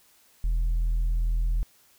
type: tone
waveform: sine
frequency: 41.2 Hz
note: E1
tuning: in tune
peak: -19 dBFS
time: 0.44-1.63 s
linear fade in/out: 0 ms
effects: tanh soft clip ceiling -21 dBFS + white hiss -60 dBFS RMS until 1.98 s